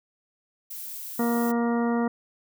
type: noise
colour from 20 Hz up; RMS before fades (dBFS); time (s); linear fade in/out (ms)
violet; -37; 0.7-1.52; 10
type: harmonic tone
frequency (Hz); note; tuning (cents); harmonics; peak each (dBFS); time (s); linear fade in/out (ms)
235.3; A#3; +16; 1 / 2 / 3 / 4 / 5 / 6 / 8; -23 / -29 / -33 / -35 / -37 / -39 / -41; 1.19-2.08; 5
effects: none